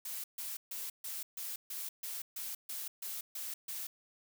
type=noise bursts; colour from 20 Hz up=blue; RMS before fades=-41 dBFS; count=12; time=0.05-3.87 s; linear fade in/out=5 ms; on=190 ms; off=140 ms; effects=none